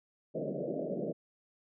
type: band-pass noise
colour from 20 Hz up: white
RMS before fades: -36 dBFS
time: 0.34-1.13 s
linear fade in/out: 20 ms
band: 140 to 640 Hz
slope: 96 dB/octave
effects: none